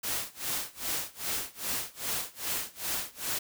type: noise with tremolo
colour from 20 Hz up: white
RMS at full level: -31 dBFS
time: 0.03-3.39 s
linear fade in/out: 10 ms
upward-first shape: sine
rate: 2.5 Hz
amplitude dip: 95%
effects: none